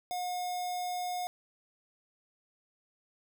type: tone with notch filter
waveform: square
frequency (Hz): 720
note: F#5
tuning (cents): -47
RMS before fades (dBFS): -35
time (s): 0.11-1.27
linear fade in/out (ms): 0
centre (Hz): 1800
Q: 1.3
effects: none